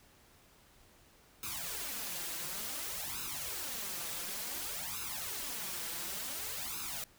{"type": "noise with flanger", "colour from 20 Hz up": "white", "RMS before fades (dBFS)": -40, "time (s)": [1.43, 7.04], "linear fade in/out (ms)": 2, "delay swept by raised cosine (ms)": [0.77, 5.97], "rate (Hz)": 0.56, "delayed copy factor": 0.85, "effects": ["pink hiss -63 dBFS RMS until 7.18 s"]}